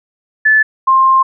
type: tone pair in turn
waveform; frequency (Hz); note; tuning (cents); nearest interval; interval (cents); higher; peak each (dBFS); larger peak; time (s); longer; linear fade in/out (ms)
sine; 1740 / 1057.6; A6 / C6; -20 / +18; major sixth; 862; first; -6; neither; 0.45-0.63 / 0.87-1.23; second; 10
effects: none